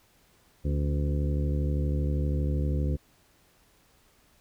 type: harmonic tone with a mistuned harmonic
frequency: 72.6 Hz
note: D2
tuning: 19 cents flat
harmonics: 1 / 2 / 3 / 4 / 5 / 6 / 7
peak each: -26 / -30 / -38 / -37 / -41 / -44 / -41 dBFS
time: 0.64-2.97 s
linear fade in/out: 20 ms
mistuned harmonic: 4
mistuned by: -33 cents
effects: pink hiss -63 dBFS RMS until 4.4 s